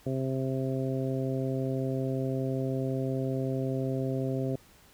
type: harmonic tone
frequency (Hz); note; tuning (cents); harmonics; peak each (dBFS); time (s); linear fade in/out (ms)
132.2; C3; +18; 1 / 2 / 3 / 4 / 5; -31 / -33 / -35 / -37 / -40; 0.06-4.56; 5
effects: pink hiss -58 dBFS RMS until 4.93 s